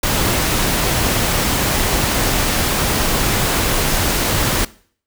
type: noise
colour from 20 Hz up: pink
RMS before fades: -17 dBFS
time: 0.03-4.65 s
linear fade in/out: 5 ms
effects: noise-tail reverb RT60 0.5 s tail -20 dB re dry